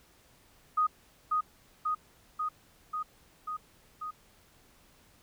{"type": "tone with echo", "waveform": "sine", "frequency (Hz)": 1244.5, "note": "D#6", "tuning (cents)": 0, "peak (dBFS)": -23, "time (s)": [0.77, 0.87], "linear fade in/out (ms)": 10, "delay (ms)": 540, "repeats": 6, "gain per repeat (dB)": -2, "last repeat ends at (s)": 4.11, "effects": ["pink hiss -62 dBFS RMS until 5.22 s"]}